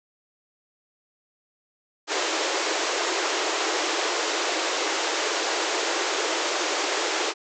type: band-pass noise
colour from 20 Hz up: pink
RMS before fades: -26 dBFS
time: 2.07-7.34 s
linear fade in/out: 50 ms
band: 310 to 7500 Hz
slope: 96 dB/octave
effects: none